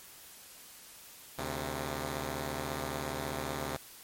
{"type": "tone pair together", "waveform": "5% pulse", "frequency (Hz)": [74.79, 133.1], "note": ["D2", "C3"], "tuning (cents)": [32, 30], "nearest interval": "minor seventh", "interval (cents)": 998, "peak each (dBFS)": -26, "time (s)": [1.38, 3.77], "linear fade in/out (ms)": 5, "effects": ["white hiss -52 dBFS RMS until 4.03 s", "MP3 64 kbps"]}